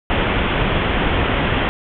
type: low-pass noise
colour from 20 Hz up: pink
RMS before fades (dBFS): -18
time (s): 0.1-1.69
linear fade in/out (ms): 0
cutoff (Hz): 3400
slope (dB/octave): 96
effects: none